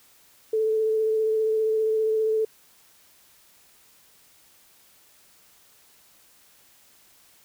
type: tone with vibrato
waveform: sine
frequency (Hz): 438.1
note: A4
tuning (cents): -7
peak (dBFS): -20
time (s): 0.53-2.45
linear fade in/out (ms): 5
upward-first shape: sine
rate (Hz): 15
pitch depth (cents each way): 15
effects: white hiss -57 dBFS RMS until 7.44 s